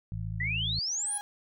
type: harmonic tone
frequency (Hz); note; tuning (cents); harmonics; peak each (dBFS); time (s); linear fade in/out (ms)
54.1; A1; -29; 1 / 2 / 3; -38 / -34 / -39; 0.12-0.79; 0
type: exponential sweep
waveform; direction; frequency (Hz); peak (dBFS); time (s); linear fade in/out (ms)
sine; up; 1897 to 10460; -29; 0.4-1.18; 5
type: tone with exponential growth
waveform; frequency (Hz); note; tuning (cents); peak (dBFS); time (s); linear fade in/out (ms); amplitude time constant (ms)
35% pulse; 824; G#5; -14; -35; 0.76-1.21; 0; 97
effects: none